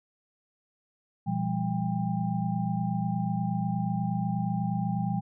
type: tone cluster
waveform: sine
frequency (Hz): 119.4 / 170.9 / 199.2 / 797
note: A#2 / F3 / G3 / G5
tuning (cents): +42 / -37 / +28 / +28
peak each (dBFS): -32 / -30 / -31 / -35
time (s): 1.26-5.21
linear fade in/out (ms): 20
effects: none